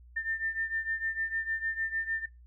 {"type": "beating tone pair", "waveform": "sine", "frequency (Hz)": [1796, 1802.6], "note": ["A6", "A6"], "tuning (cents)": [35, 41], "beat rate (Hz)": 6.6, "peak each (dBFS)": [-32, -36], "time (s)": [0.16, 2.26], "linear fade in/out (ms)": 10, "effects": ["noise-tail reverb RT60 0.2 s tail -22 dB re dry", "added 60 Hz sine -51 dBFS peak until 2.46 s"]}